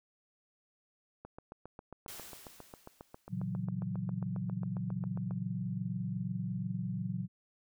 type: click train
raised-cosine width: 1 ms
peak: -32 dBFS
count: 31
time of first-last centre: 1.25-5.31 s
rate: 7.39 Hz
type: noise with exponential decay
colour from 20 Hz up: white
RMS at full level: -45 dBFS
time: 2.08-3.65 s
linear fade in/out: 1 ms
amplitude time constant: 340 ms
type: chord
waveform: sine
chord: F# dominant seventh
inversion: first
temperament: equal with one note detuned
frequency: 116.54 / 139.07 / 164.81 / 185 Hz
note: A#2 / C#3 / E3 / F#3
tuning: 0 / +6 / 0 / 0 cents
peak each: -39 / -42 / -41 / -37 dBFS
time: 3.29-7.28 s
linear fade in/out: 50 ms
effects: none